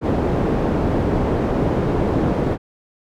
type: low-pass noise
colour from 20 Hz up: white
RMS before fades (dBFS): -19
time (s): 0.01-2.58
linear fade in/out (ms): 50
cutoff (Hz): 410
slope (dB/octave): 12
effects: none